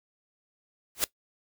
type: noise with exponential growth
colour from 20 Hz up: white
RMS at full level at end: -21 dBFS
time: 0.95-1.04 s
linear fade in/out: 0 ms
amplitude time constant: 19 ms
effects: noise-tail reverb RT60 0.1 s tail -19 dB re dry